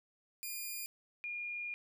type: tone pair in turn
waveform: 5% pulse / sine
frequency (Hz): 2422 / 2422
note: D#7 / D#7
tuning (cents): -47 / -47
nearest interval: unison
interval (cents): 0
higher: neither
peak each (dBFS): -30 / -38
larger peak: first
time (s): 0.43-0.86 / 1.24-1.74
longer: second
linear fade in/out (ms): 0
effects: none